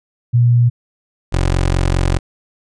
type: tone pair in turn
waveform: sine / 20% pulse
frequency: 120 / 44.95 Hz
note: B2 / F#1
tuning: -49 / -49 cents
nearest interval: octave + perfect fourth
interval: 1700 cents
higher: first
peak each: -8 dBFS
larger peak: neither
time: 0.33-0.7 / 1.32-2.19 s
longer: second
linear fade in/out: 20 ms
effects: resampled to 22050 Hz